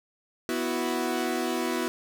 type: chord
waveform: sawtooth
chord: B suspended fourth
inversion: none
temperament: equal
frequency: 246.9 / 329.6 / 370 Hz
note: B3 / E4 / F#4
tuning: 0 / 0 / 0 cents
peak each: -27 dBFS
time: 0.49-1.88 s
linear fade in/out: 0 ms
effects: none